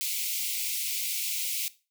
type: high-pass noise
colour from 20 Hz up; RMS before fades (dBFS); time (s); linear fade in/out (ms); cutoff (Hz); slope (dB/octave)
white; -31; 0.01-1.68; 0; 2100; 96
effects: noise-tail reverb RT60 0.3 s tail -17 dB re dry